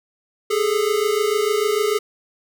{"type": "tone pair together", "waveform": "square", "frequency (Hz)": [408.5, 435.2], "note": ["G#4", "A4"], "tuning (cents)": [-29, -19], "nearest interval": "minor second", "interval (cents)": 110, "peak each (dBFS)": -21, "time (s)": [0.5, 1.99], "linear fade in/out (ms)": 10, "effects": []}